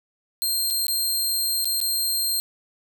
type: tone with dropouts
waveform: 15% pulse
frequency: 4186 Hz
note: C8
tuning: in tune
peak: -15 dBFS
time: 0.42-2.4 s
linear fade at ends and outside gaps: 0 ms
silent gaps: 0.702-0.707 / 0.868-0.882 / 1.645-1.655 / 1.803-1.813 s
effects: none